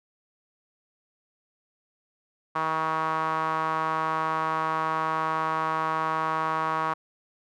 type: tone with band-pass filter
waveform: sawtooth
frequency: 159.1 Hz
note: D#3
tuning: 39 cents sharp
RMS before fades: -27 dBFS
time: 2.55-6.94 s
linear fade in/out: 10 ms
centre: 1100 Hz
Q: 4.1
effects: none